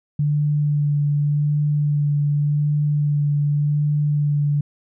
sine tone with vibrato, 146.83 Hz, D3, in tune, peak -16 dBFS, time 0.19-4.61 s, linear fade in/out 5 ms, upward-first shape sine, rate 0.87 Hz, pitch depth 15 cents each way, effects none

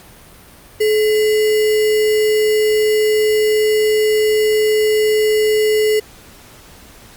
sine tone with sample-and-hold, 428.7 Hz, A4, 45 cents flat, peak -11 dBFS, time 0.8-6 s, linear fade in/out 10 ms, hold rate 2450 Hz, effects pink hiss -42 dBFS RMS until 7.16 s + Opus 48 kbps

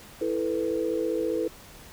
sine chord, E suspended fourth, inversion none, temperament just, 329.6 / 439.5 / 494.4 Hz, E4 / A4 / B4, 0 / -2 / +2 cents, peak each -29 dBFS, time 0.21-1.48 s, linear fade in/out 5 ms, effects pink hiss -48 dBFS RMS until 1.92 s

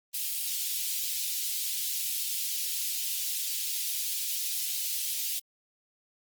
white high-pass noise, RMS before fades -32 dBFS, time 0.13-5.4 s, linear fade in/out 20 ms, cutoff 2800 Hz, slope 24 dB/octave, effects Opus 24 kbps

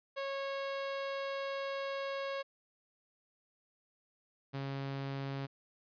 sawtooth tone pair in turn, 549 / 137.25 Hz, C#5 / C#3, -17 / -17 cents, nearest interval 2 octaves, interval 2400 cents, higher first, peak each -32 / -33 dBFS, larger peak first, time 0.16-2.43 / 4.53-5.47 s, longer first, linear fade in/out 20 ms, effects resampled to 11025 Hz

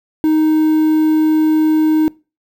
triangle tone with quantisation, 311.1 Hz, D#4, in tune, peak -8 dBFS, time 0.24-2.08 s, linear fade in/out 0 ms, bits 6, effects noise-tail reverb RT60 0.3 s tail -23 dB re dry

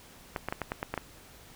clicks, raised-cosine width 0.5 ms, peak -16 dBFS, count 8, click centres 0.362 / 0.486 / 0.525 / 0.617 / 0.719 / 0.829 / 0.94 / 0.977 s, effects pink hiss -53 dBFS RMS until 1.55 s

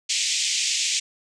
white band-pass noise, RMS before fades -24 dBFS, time 0.09-1 s, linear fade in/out 10 ms, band 2200 to 7700 Hz, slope 48 dB/octave, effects none

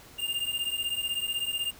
square beating tone pair, 2802 / 2818 Hz, F7 / F7, +5 / +15 cents, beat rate 16 Hz, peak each -33 / -32 dBFS, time 0.18-1.72 s, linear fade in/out 20 ms, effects pink hiss -51 dBFS RMS until 1.79 s

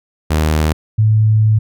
sawtooth / sine tone pair in turn, 77.6 / 108.55 Hz, D#2 / A2, -4 / -23 cents, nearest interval tritone, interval 581 cents, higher second, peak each -8 dBFS, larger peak neither, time 0.3-0.73 / 0.98-1.59 s, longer second, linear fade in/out 10 ms, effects none

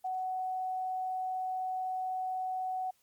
sine tone, 746 Hz, F#5, 14 cents sharp, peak -32 dBFS, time 0.04-2.91 s, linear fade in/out 10 ms, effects white hiss -71 dBFS RMS until 3.02 s + Opus 24 kbps

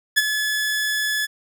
sawtooth tone with ADSR envelope, 1714 Hz, A6, 46 cents flat, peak -8 dBFS, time 0.16-1.27 s, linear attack 20 ms, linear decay 30 ms, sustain -9 dB, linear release 27 ms, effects none

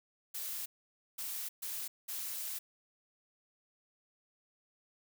blue noise bursts at uneven times, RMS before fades -40 dBFS, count 4, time 0.34-0.66 / 1.18-1.49 / 1.62-1.88 / 2.08-2.59 s, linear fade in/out 10 ms, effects none

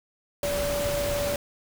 sine tone in noise, 576 Hz, D5, 34 cents flat, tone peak -26 dBFS, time 0.43-1.36 s, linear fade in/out 2 ms, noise pink, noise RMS -31 dBFS, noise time 0.43-1.36 s, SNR +2 dB, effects none

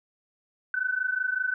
sine tone pair together, 1496.7 / 1522 Hz, F#6 / F#6, +19 / +48 cents, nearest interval unison, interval 29 cents, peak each -28 dBFS, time 0.74-1.54 s, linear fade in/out 2 ms, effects none

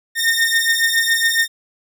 sawtooth beating tone pair, 1826 / 1833.2 Hz, A#6 / A#6, -36 / -29 cents, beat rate 7.2 Hz, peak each -14 dBFS, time 0.15-1.48 s, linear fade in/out 50 ms, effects none

